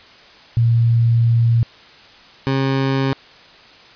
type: tone pair in turn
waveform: sine / 20% pulse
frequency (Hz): 116.54 / 134.93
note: A#2 / C#3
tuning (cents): 0 / -46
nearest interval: minor third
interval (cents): 254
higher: second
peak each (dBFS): -11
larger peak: neither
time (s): 0.57-1.63 / 2.47-3.13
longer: first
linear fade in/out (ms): 0
effects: white hiss -44 dBFS RMS until 3.95 s + resampled to 11025 Hz